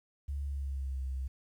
sine tone with pitch glide, 70.5 to 65.78 Hz, C#2 to C2, +30 to +10 cents, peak -33 dBFS, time 0.28-1.28 s, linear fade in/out 10 ms, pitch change -120 cents, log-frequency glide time 0.45-1.01 s, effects 11-bit

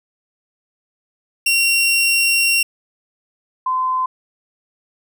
sawtooth / sine tone pair in turn, 2745 / 1028.2 Hz, F7 / C6, -31 / -31 cents, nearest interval octave + perfect fourth, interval 1700 cents, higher first, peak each -10 / -16 dBFS, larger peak first, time 1.46-2.63 / 3.66-4.06 s, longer first, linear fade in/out 5 ms, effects none

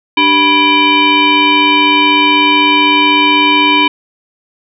sine tone with frequency modulation, 1667 Hz, G#6, 6 cents sharp, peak -6 dBFS, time 0.17-3.88 s, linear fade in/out 5 ms, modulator 686 Hz, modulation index 2.2, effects none

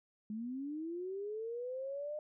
sine linear sweep, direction up, 207.7 to 610 Hz, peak -38 dBFS, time 0.3-2.19 s, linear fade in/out 2 ms, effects none

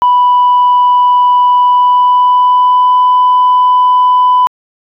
sine tone with pitch glide, 987.8 to 998.1 Hz, B5 to B5, 0 to +18 cents, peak -3 dBFS, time 0.02-4.47 s, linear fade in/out 0 ms, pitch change +18 cents, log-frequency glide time 1.62-2.96 s, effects tanh soft clip ceiling -2 dBFS

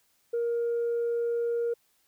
sine tone, 470 Hz, A#4, 14 cents sharp, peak -24 dBFS, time 0.33-1.74 s, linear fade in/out 10 ms, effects tanh soft clip ceiling -23 dBFS + white hiss -69 dBFS RMS until 2.07 s

